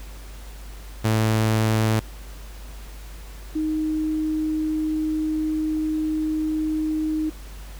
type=tone pair in turn; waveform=sawtooth / sine; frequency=110 / 311.1 Hz; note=A2 / D#4; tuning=0 / 0 cents; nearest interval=octave + tritone; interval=1800 cents; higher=second; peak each=-14 / -21 dBFS; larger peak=first; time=1.04-2 / 3.55-7.3 s; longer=second; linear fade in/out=10 ms; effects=added 50 Hz sine -36 dBFS peak until 7.79 s + pink hiss -46 dBFS RMS until 7.79 s